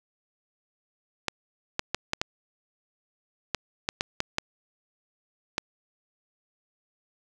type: clicks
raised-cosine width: 0.2 ms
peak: -8 dBFS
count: 11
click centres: 1.283 / 1.794 / 1.946 / 2.134 / 2.215 / 3.547 / 3.889 / 4.009 / 4.204 / 4.384 / 5.581 s
effects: none